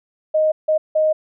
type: tone bursts at uneven times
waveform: sine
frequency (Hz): 622.3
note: D#5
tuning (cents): 0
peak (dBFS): -13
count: 3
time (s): 0.34-0.52 / 0.68-0.78 / 0.95-1.13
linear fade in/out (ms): 10
effects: none